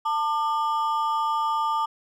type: ring-modulated tone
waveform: triangle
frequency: 1046.5 Hz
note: C6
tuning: in tune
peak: -17 dBFS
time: 0.05-1.86 s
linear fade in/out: 10 ms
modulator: 153 Hz
effects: none